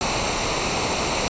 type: noise with comb filter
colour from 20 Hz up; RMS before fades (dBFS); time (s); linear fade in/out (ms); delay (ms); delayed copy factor
pink; -23; 0.01-1.28; 0; 0.6; -0.55
effects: resampled to 16000 Hz